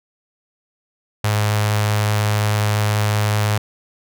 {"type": "tone with notch filter", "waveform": "sawtooth", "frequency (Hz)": 105.6, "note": "G#2", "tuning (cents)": 29, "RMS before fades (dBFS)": -18, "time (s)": [1.24, 3.58], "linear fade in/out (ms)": 5, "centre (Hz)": 270, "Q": 0.6, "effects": []}